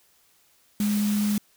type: tone in noise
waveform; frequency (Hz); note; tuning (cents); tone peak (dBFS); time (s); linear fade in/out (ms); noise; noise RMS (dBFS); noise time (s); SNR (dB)
sine; 207.7; G#3; 0; -21; 0.8-1.38; 2; white; -35; 0.8-1.38; +11
effects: white hiss -62 dBFS RMS until 1.56 s